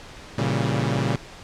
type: chord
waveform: sawtooth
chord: A# diminished seventh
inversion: none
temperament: equal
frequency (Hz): 116.54 / 138.59 / 164.81 / 196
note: A#2 / C#3 / E3 / G3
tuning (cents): 0 / 0 / 0 / 0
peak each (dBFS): -21 / -21 / -27 / -25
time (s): 0.38-1.16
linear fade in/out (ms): 5
effects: pink hiss -42 dBFS RMS until 1.43 s + low-pass 6000 Hz 12 dB/octave